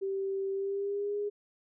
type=tone with pitch glide; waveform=sine; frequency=389.1 to 411.5 Hz; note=G4 to G#4; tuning=-13 to -16 cents; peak=-30 dBFS; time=0.01-1.3 s; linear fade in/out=20 ms; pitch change=+97 cents; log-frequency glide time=0.52-1.17 s; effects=none